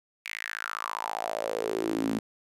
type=tone with high-pass filter sweep; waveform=sawtooth; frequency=55 Hz; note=A1; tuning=in tune; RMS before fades=-32 dBFS; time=0.25-2.19 s; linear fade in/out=5 ms; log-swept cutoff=2300 to 230 Hz; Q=5.7; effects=resampled to 32000 Hz